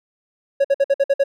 triangle tone bursts, 554 Hz, C#5, 1 cent flat, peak -10 dBFS, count 7, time 0.6-1.239 s, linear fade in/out 10 ms, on 45 ms, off 54 ms, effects none

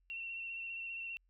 sine tone with vibrato, 2717 Hz, F7, 48 cents flat, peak -40 dBFS, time 0.1-1.17 s, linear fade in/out 0 ms, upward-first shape square, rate 15 Hz, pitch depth 17 cents each way, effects added 44 Hz sine -70 dBFS peak until 1.29 s

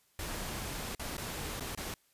pink noise with dropouts, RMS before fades -39 dBFS, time 0.19-1.94 s, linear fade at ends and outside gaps 2 ms, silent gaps 0.95-0.995 / 1.169-1.179 / 1.598-1.606 / 1.75-1.774 s, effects white hiss -70 dBFS RMS until 2.13 s + resampled to 32000 Hz

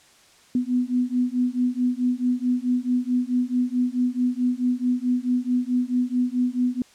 sine beating tone pair, 246.3 / 250.9 Hz, B3 / B3, -5 / +28 cents, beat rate 4.6 Hz, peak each -23 dBFS, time 0.55-6.82 s, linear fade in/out 2 ms, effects white hiss -54 dBFS RMS until 6.94 s + low-pass 8000 Hz 12 dB/octave

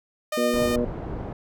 sawtooth tone, 610 Hz, D#5, 34 cents flat, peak -21 dBFS, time 0.32-0.76 s, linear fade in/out 5 ms
harmonic tone, 120.8 Hz, B2, 38 cents flat, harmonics 2 / 3 / 4 / 5, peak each -25 / -30 / -26 / -29 dBFS, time 0.37-0.85 s, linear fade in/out 5 ms
pink low-pass noise, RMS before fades -32 dBFS, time 0.53-1.33 s, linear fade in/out 5 ms, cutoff 720 Hz, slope 12 dB/octave
effects none

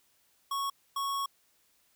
square tone bursts at uneven times, 1106 Hz, C#6, 4 cents flat, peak -31 dBFS, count 2, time 0.51-0.7 / 0.96-1.26 s, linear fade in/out 5 ms, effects white hiss -69 dBFS RMS until 1.95 s

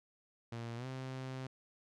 sawtooth tone with pitch glide, 116.54 to 130.81 Hz, A#2 to C3, 0 to 0 cents, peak -37 dBFS, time 0.52-1.47 s, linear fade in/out 5 ms, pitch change +200 cents, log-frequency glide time 0.76-0.86 s, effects low-pass 6000 Hz 12 dB/octave

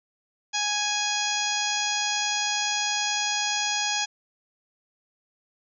harmonic tone, 830.6 Hz, G#5, in tune, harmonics 1 / 2 / 3 / 4 / 5 / 6 / 7 / 8, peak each -31 / -33 / -32 / -31 / -36 / -32 / -35 / -31 dBFS, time 0.53-4.06 s, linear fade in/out 20 ms, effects none

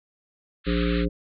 pink band-pass noise, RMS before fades -35 dBFS, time 0.64-1.06 s, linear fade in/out 50 ms, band 1200 to 4200 Hz, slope 96 dB/octave
harmonic tone, 58.27 Hz, A#1, in tune, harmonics 1 / 3 / 5 / 7 / 9, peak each -25 / -26 / -27 / -30 / -33 dBFS, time 0.66-1.09 s, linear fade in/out 20 ms
effects none

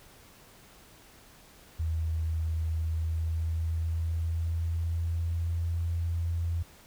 sine tone with pitch glide, 80.6 to 84.36 Hz, E2 to E2, -38 to +41 cents, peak -27 dBFS, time 1.79-6.63 s, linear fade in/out 10 ms, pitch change +79 cents, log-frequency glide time 2.86-5.62 s, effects pink hiss -55 dBFS RMS until 6.86 s

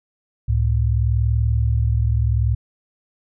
sine tone pair together, 69.3 / 110.01 Hz, C#2 / A2, 0 / 0 cents, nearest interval minor sixth, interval 800 cents, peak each -18 dBFS, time 0.48-2.55 s, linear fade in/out 10 ms, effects none

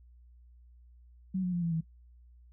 sine tone with pitch steps, 187.4 / 180.7 / 174.25 / 168.02 / 162.01 Hz, F#3 / F#3 / F3 / E3 / E3, +22 / -41 / -4 / +33 / -30 cents, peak -28 dBFS, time 1.34-1.81 s, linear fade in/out 10 ms, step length 94 ms, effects noise-tail reverb RT60 0.1 s tail -19 dB re dry + added 60 Hz sine -54 dBFS peak until 2.52 s

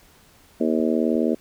harmonic tone, 79.3 Hz, D#2, 33 cents sharp, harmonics 3 / 4 / 5 / 6 / 7 / 8, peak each -22 / -24 / -26 / -28 / -29 / -30 dBFS, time 0.6-1.35 s, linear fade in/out 10 ms
clicks, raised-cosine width 3 ms, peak -31 dBFS, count 2, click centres 0.801 / 1.153 s
effects pink hiss -54 dBFS RMS until 1.4 s

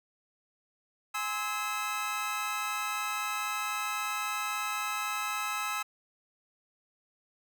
25% pulse chord, Ab augmented, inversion none, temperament just, 830.6 / 1038.3 / 1297.8 Hz, Ab5 / C6 / E6, 0 / -14 / -27 cents, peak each -35 / -35 / -29 dBFS, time 1.14-5.83 s, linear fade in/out 10 ms, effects none

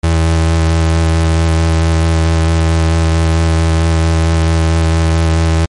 35% pulse tone with vibrato, 81.6 Hz, E2, 17 cents flat, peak -7 dBFS, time 0.03-5.66 s, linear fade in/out 10 ms, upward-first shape square, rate 4.5 Hz, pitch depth 11 cents each way, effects MP3 48 kbps

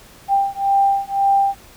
sine beating tone pair, 790 / 791.9 Hz, G5 / G5, +13 / +17 cents, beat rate 1.9 Hz, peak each -17 dBFS, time 0.28-1.55 s, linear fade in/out 50 ms, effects pink hiss -45 dBFS RMS until 1.76 s

